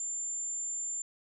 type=tone; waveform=sine; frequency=7230 Hz; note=A8; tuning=46 cents sharp; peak=-33 dBFS; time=0-1.02 s; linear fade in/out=2 ms; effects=none